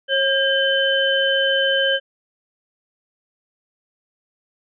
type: tone cluster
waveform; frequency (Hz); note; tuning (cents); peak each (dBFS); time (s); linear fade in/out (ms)
sine; 543 / 1604 / 3059; C#5 / G6 / G7; -36 / +39 / -43; -20; 0.08-2; 50
effects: none